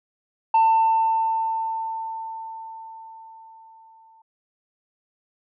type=tone with exponential decay; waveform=sine; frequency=895 Hz; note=A5; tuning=29 cents sharp; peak=-11 dBFS; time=0.54-4.22 s; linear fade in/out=5 ms; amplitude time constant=800 ms; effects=tanh soft clip ceiling -12 dBFS